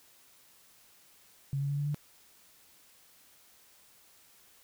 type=tone with pitch steps; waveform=sine; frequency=138.59 / 140.61 / 142.65 / 144.73 / 146.83 Hz; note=C#3 / C#3 / C#3 / D3 / D3; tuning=0 / +25 / +50 / -25 / 0 cents; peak=-29 dBFS; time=1.53-1.945 s; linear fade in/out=0 ms; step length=83 ms; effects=white hiss -61 dBFS RMS until 4.63 s